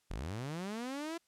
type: linear sweep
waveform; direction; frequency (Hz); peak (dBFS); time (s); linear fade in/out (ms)
sawtooth; up; 35.78 to 342.5; -34; 0.1-1.18; 10
effects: white hiss -75 dBFS RMS until 1.27 s + low-pass 10000 Hz 12 dB/octave